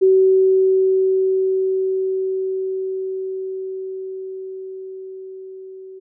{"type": "tone with level ramp", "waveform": "sine", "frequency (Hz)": 379.3, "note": "F#4", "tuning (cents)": 43, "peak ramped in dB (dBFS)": [-9, -34], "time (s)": [0.01, 6], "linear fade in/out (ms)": 20, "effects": []}